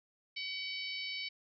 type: harmonic tone with a mistuned harmonic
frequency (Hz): 756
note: F#5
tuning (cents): +37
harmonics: 3 / 4 / 5 / 6 / 7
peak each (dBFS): -41 / -44 / -46 / -44 / -48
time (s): 0.36-1.29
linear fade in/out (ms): 10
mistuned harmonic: 5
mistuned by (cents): +30
effects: none